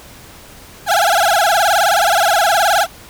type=tone with vibrato; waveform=30% pulse; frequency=743 Hz; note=F#5; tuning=7 cents sharp; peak=-8 dBFS; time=0.86-2.87 s; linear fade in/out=50 ms; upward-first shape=sine; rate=19 Hz; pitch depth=210 cents each way; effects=pink hiss -39 dBFS RMS until 3.09 s